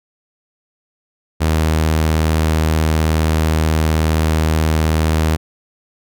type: tone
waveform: sawtooth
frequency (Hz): 78.9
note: D#2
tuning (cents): +25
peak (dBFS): -9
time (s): 1.4-5.37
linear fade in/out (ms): 20
effects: none